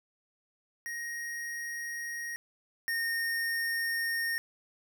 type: tone pair in turn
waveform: square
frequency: 1875 / 1841.7 Hz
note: A#6 / A#6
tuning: +10 / -21 cents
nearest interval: unison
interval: 31 cents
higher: first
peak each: -36 / -30 dBFS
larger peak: second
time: 0.86-2.36 / 2.88-4.38 s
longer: neither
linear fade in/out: 0 ms
effects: none